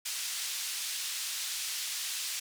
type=band-pass noise; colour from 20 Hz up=pink; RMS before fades=-36 dBFS; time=0.05-2.4 s; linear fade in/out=10 ms; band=3300 to 11000 Hz; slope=12 dB/octave; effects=none